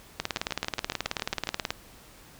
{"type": "two click trains", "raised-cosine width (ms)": 0.2, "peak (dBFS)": [-14, -10], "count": [9, 29], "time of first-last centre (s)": [[0.37, 1.472], [0.2, 1.705]], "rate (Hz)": [7.26, 18.6], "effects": ["pink hiss -52 dBFS RMS until 2.39 s"]}